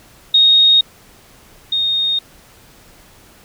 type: tone pair in turn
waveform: sine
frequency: 3729 / 3701 Hz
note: A#7 / A#7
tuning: 0 / -13 cents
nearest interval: unison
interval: 13 cents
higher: first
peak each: -7 / -14 dBFS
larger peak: first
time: 0.34-0.81 / 1.72-2.19 s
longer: neither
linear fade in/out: 5 ms
effects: pink hiss -46 dBFS RMS until 3.44 s